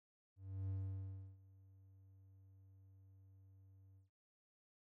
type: tone with ADSR envelope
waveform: triangle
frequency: 96 Hz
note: G2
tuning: 36 cents flat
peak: -37 dBFS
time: 0.36-4.1 s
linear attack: 330 ms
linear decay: 680 ms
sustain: -23 dB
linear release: 130 ms
effects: none